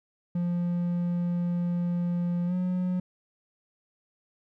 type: tone with pitch glide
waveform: triangle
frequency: 174.61 to 181.71 Hz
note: F3 to F#3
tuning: 0 to -31 cents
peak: -23 dBFS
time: 0.35-3 s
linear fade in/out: 5 ms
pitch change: +69 cents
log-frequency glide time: 2.46-2.54 s
effects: none